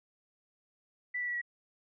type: tone with pitch steps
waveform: sine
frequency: 1975.5 / 1958.5 / 1941.6 / 1924.8 Hz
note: B6 / B6 / B6 / B6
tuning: 0 / -15 / -30 / -45 cents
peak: -32 dBFS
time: 1.14-1.416 s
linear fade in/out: 10 ms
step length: 69 ms
effects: none